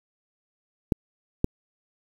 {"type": "clicks", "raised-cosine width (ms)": 3, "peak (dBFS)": -7, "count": 2, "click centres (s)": [0.922, 1.444], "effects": ["7-bit"]}